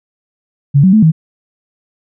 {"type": "tone with pitch steps", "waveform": "sine", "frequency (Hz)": [141, 188.4, 217, 159.6], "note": ["C#3", "F#3", "A3", "D#3"], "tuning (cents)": [30, 32, -24, 44], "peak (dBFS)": -4, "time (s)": [0.74, 1.12], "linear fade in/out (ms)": 20, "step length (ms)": 95, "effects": []}